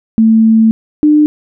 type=tone pair in turn; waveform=sine; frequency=222.6 / 300.6 Hz; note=A3 / D4; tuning=+20 / +40 cents; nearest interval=perfect fourth; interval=520 cents; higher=second; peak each=-4 dBFS; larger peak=neither; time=0.18-0.71 / 1.03-1.26 s; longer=first; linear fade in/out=0 ms; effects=none